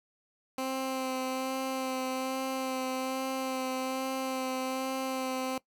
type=tone with vibrato; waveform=15% pulse; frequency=261.6 Hz; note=C4; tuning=in tune; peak=-25 dBFS; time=0.58-5.58 s; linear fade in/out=2 ms; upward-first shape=sine; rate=1.2 Hz; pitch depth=15 cents each way; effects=noise-tail reverb RT60 0.1 s tail -20 dB re dry